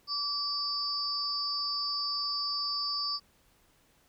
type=tone cluster; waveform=sine; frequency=1153 / 4649 / 5130 Hz; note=D6 / D8 / E8; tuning=-32 / -18 / -48 cents; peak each=-38 / -32 / -35 dBFS; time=0.07-3.2 s; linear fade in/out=50 ms; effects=pink hiss -66 dBFS RMS until 4.08 s